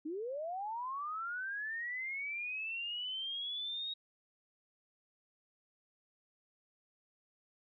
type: linear sweep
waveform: sine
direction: up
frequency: 290.1 to 3786 Hz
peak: -37 dBFS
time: 0.05-3.94 s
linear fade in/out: 10 ms
effects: none